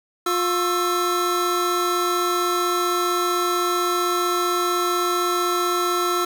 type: tone cluster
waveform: square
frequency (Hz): 354.1 / 707 / 1098 / 1328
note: F4 / F5 / C#6 / E6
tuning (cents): +24 / +21 / -17 / +12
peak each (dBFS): -24 / -32 / -32 / -23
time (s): 0.26-6.25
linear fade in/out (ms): 5
effects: none